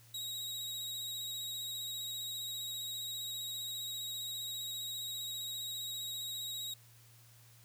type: tone with vibrato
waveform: sawtooth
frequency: 3814 Hz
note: A#7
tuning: 39 cents sharp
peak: -36 dBFS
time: 0.14-6.74 s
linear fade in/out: 5 ms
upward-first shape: sine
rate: 15 Hz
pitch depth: 20 cents each way
effects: added 116 Hz sine -60 dBFS peak until 7.64 s + white hiss -63 dBFS RMS until 7.64 s